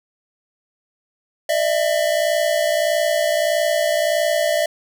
square tone pair together, 600 / 661.6 Hz, D5 / E5, +37 / +6 cents, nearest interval major second, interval 169 cents, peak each -20 dBFS, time 1.49-4.66 s, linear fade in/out 5 ms, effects none

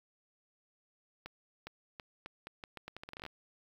accelerating click train, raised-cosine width 0.3 ms, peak -28 dBFS, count 18, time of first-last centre 1.26-3.264 s, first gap 410 ms, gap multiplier 0.8, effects 9-bit

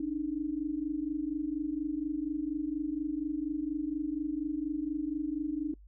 sine tone pair together, 286.3 / 310.5 Hz, D4 / D#4, -44 / -3 cents, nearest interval minor second, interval 141 cents, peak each -34 / -33 dBFS, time 0-5.74 s, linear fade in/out 5 ms, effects noise-tail reverb RT60 0.1 s tail -24 dB re dry + added 50 Hz sine -51 dBFS peak until 5.87 s

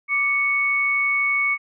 sine tone pair together, 1174.4 / 2217 Hz, D6 / C#7, 0 / 0 cents, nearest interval major seventh, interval 1100 cents, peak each -28 / -18 dBFS, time 0.08-1.58 s, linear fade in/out 50 ms, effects none

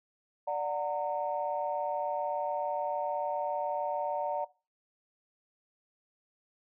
sine chord, D augmented, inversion none, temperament just, 587.3 / 734.2 / 917.7 Hz, D5 / F#5 / A#5, 0 / -14 / -27 cents, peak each -33 / -34 / -34 dBFS, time 0.47-4.45 s, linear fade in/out 10 ms, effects noise-tail reverb RT60 0.3 s tail -20 dB re dry + tanh soft clip ceiling -20 dBFS

